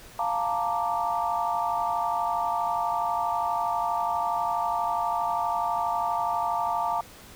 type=chord; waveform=sine; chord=Bb major seventh; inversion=second; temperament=equal; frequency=698.5 / 880 / 932.3 / 1174.7 Hz; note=F5 / A5 / Bb5 / D6; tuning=0 / 0 / 0 / 0 cents; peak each=-29 / -30 / -29 / -31 dBFS; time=0.19-7.01 s; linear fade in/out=2 ms; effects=pink hiss -48 dBFS RMS until 7.35 s